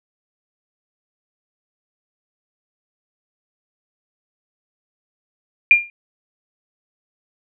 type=tone with exponential decay; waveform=sine; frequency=2400 Hz; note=D7; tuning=37 cents sharp; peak=-3 dBFS; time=5.71-5.9 s; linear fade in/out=1 ms; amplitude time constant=40 ms; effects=none